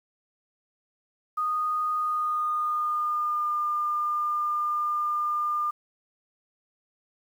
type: tone with pitch glide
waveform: sine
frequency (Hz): 1236 to 1203.6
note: D#6 to D6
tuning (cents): -12 to +42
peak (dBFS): -24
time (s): 1.37-5.71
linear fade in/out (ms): 10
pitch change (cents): -46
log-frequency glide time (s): 1.96-3.6
effects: 9-bit